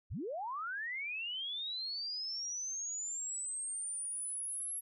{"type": "linear sweep", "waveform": "sine", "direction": "up", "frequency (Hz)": [41.2, 11290], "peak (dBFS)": -37, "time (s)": [0.1, 4.81], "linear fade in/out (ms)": 20, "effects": []}